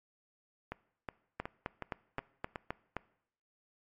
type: two click trains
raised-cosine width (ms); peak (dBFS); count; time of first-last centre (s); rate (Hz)
0.5; -20 / -23; 7 / 6; 1.4-2.967 / 0.72-2.558; 3.83 / 2.72
effects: noise-tail reverb RT60 0.7 s tail -21 dB re dry + MP3 48 kbps